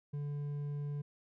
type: tone with hard clipping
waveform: triangle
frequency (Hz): 145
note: D3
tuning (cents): -22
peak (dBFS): -37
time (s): 0.13-1.02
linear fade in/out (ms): 10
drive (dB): 7
effects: none